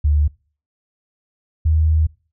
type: tone pair in turn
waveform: sine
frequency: 74 / 78.66 Hz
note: D2 / D#2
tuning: +14 / +19 cents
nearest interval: minor second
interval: 105 cents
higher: second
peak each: -12 dBFS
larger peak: neither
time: 0.04-0.28 / 1.65-2.07 s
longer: second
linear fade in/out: 10 ms
effects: noise-tail reverb RT60 0.4 s tail -24 dB re dry